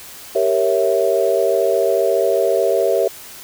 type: chord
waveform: sine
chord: G diminished seventh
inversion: none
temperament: equal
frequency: 392 / 466.2 / 554.4 / 659.3 Hz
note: G4 / Bb4 / Db5 / Fb5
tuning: 0 / 0 / 0 / 0 cents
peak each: -19 dBFS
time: 0.35-3.08 s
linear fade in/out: 5 ms
effects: white hiss -37 dBFS RMS until 3.43 s